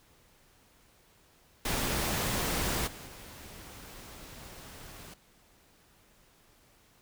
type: noise with level steps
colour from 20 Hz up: pink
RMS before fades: -31 / -46 / -48 dBFS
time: 1.65-5.14 s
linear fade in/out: 5 ms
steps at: 2.86 / 3.06 s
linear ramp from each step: 20 ms
effects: pink hiss -63 dBFS RMS until 7.01 s